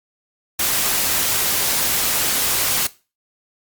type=noise; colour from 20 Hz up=white; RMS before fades=-19 dBFS; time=0.59-2.87 s; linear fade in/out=5 ms; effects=noise-tail reverb RT60 0.3 s tail -18 dB re dry + Opus 48 kbps